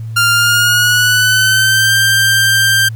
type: tone with pitch glide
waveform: sawtooth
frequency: 1396.9 to 1577.1 Hz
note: F6 to G6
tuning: 0 to +10 cents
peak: -5 dBFS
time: 0.16-2.89 s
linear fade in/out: 10 ms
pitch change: +210 cents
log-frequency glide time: 0.32-1.94 s
effects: added 112 Hz sine -21 dBFS peak until 2.95 s + pink hiss -49 dBFS RMS until 2.95 s